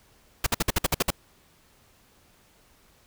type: noise bursts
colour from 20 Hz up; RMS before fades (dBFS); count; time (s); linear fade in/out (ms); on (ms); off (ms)
pink; -22; 9; 0.44-1.105; 5; 25; 55
effects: pink hiss -60 dBFS RMS until 3.06 s